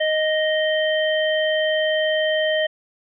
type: harmonic tone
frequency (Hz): 622.3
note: D#5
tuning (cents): 0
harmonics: 1 / 3 / 5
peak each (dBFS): -19 / -24 / -26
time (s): 0-2.67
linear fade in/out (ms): 10
effects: none